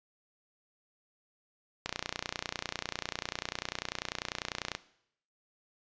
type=click train; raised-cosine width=0.2 ms; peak=-15 dBFS; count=88; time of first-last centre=1.86-4.75 s; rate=30.1 Hz; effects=noise-tail reverb RT60 0.7 s tail -17 dB re dry + resampled to 16000 Hz